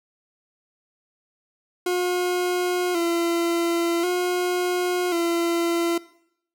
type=tone with vibrato; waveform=40% pulse; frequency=349.2 Hz; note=F4; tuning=in tune; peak=-20 dBFS; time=1.86-5.98 s; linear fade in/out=5 ms; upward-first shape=square; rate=0.46 Hz; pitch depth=48 cents each way; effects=noise-tail reverb RT60 0.7 s tail -19 dB re dry